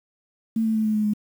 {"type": "tone with pitch steps", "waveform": "sine", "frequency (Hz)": [223.8, 221, 218.2, 215.4, 212.7, 210], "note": ["A3", "A3", "A3", "A3", "G#3", "G#3"], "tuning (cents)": [30, 8, -14, -37, 42, 19], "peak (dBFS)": -19, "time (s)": [0.56, 1.136], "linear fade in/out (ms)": 5, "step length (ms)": 96, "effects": ["8-bit"]}